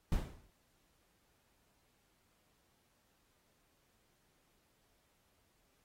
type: noise with exponential decay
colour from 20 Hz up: brown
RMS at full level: -30 dBFS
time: 0.12-0.5 s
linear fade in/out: 2 ms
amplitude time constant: 82 ms
effects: pink hiss -75 dBFS RMS until 5.84 s + AAC 48 kbps